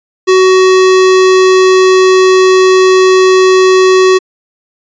square tone, 374.2 Hz, F#4, 20 cents sharp, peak -4 dBFS, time 0.27-4.19 s, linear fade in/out 20 ms, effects resampled to 16000 Hz

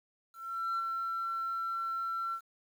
sine tone with ADSR envelope, 1351 Hz, E6, 42 cents sharp, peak -27 dBFS, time 0.33-2.41 s, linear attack 460 ms, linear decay 15 ms, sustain -4 dB, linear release 80 ms, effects tanh soft clip ceiling -29 dBFS + 10-bit

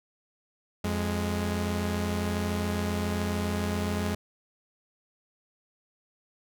sawtooth tone pair together, 87.33 / 207.7 Hz, F2 / G#3, 0 / 0 cents, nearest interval octave + minor third, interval 1500 cents, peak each -26 dBFS, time 0.84-4.15 s, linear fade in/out 5 ms, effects none

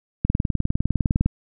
click train, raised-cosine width 5 ms, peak -7 dBFS, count 21, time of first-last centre 0.25-1.26 s, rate 19.8 Hz, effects none

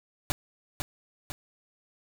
pink noise with echo, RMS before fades -27 dBFS, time 0.3-0.32 s, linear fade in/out 0 ms, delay 500 ms, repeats 2, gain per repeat -5 dB, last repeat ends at 1.32 s, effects none

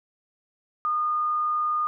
sine tone, 1222 Hz, D#6, 32 cents flat, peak -22 dBFS, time 0.85-1.87 s, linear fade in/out 0 ms, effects none

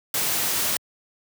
white noise, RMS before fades -24 dBFS, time 0.14-0.77 s, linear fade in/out 2 ms, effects high-pass 80 Hz 12 dB/octave

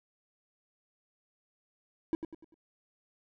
triangle tone with echo, 325.3 Hz, E4, 23 cents flat, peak -24 dBFS, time 2.13-2.15 s, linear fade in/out 0 ms, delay 98 ms, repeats 4, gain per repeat -8 dB, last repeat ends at 2.542 s, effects none

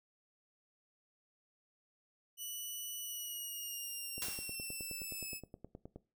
5% pulse tone with pitch glide, 2960 to 2592 Hz, F#7 to E7, 0 to -30 cents, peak -33 dBFS, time 2.37-5.41 s, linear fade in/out 50 ms, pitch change -230 cents, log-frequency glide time 3.01-5.28 s
click train, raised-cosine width 2 ms, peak -34 dBFS, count 18, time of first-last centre 4.18-5.96 s, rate 9.55 Hz
white noise with exponential decay, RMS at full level -38 dBFS, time 4.22-4.64 s, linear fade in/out 0 ms, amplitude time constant 91 ms
effects noise-tail reverb RT60 0.3 s tail -18 dB re dry

